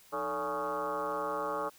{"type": "tone with frequency modulation", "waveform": "sine", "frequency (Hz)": 840, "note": "G#5", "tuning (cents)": 19, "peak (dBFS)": -31, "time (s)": [0.12, 1.7], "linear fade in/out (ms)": 20, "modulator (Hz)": 133, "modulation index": 3.5, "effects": ["white hiss -59 dBFS RMS until 1.78 s"]}